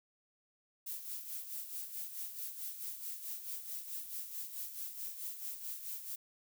violet noise with tremolo, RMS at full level -41 dBFS, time 0.86-6.16 s, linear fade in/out 10 ms, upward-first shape sine, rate 4.6 Hz, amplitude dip 60%, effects none

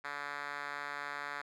5% pulse tone with band-pass filter, 144.1 Hz, D3, 33 cents flat, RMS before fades -41 dBFS, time 0.04-1.42 s, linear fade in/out 10 ms, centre 1700 Hz, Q 1.3, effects none

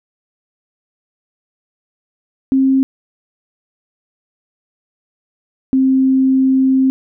sine tone pair in turn, 266.7 / 263.9 Hz, C4 / C4, +33 / +15 cents, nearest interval unison, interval 18 cents, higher first, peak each -9 dBFS, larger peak neither, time 2.52-2.83 / 5.73-6.9 s, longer second, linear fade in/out 0 ms, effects none

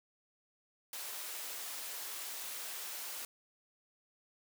white high-pass noise, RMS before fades -43 dBFS, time 0.93-3.25 s, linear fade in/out 2 ms, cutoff 460 Hz, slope 12 dB/octave, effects none

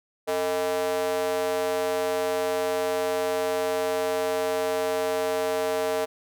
square tone with high-pass filter, 90 Hz, F#2, 47 cents flat, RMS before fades -26 dBFS, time 0.27-6.06 s, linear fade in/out 20 ms, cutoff 530 Hz, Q 5.7, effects none

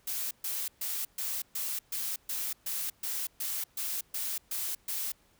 blue noise bursts, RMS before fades -34 dBFS, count 14, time 0.07-5.12 s, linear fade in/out 5 ms, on 240 ms, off 130 ms, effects pink hiss -66 dBFS RMS until 5.39 s

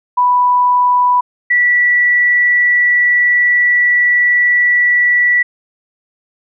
sine tone pair in turn, 987.8 / 1953.5 Hz, B5 / B6, 0 / -19 cents, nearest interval octave, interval 1181 cents, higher second, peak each -8 dBFS, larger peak neither, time 0.17-1.21 / 1.5-5.43 s, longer second, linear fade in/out 10 ms, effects none

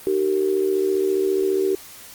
sine tone with amplitude modulation, 384.2 Hz, G4, 35 cents flat, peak -14 dBFS, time 0.07-1.75 s, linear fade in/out 0 ms, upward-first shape sine, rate 74.8 Hz, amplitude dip 75%, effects white hiss -42 dBFS RMS until 2.14 s + Opus 32 kbps

